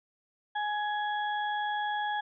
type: harmonic tone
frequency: 836 Hz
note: G#5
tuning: 11 cents sharp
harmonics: 1 / 2 / 4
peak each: -30 / -35 / -42 dBFS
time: 0.55-2.21 s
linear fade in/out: 10 ms
effects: none